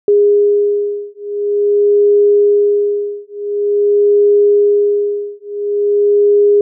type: beating tone pair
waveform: sine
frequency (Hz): 410 / 410.47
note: G#4 / G#4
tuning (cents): -22 / -20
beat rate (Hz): 0.47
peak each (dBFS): -12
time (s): 0.08-6.61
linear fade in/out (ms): 2
effects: none